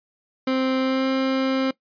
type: tone with pitch glide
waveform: 30% pulse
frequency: 261.6 to 264.8 Hz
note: C4 to C4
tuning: 0 to +21 cents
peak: -17 dBFS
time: 0.47-1.71 s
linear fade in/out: 5 ms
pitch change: +21 cents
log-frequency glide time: 0.79-1.08 s
effects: noise-tail reverb RT60 0.1 s tail -20 dB re dry + resampled to 11025 Hz